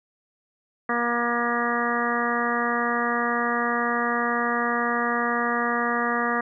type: harmonic tone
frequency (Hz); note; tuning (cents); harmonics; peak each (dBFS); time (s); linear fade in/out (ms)
238; A#3; +36; 1 / 2 / 3 / 4 / 5 / 6 / 7 / 8; -29 / -30 / -30 / -33 / -27 / -34 / -30 / -30; 0.89-6.41; 5
effects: none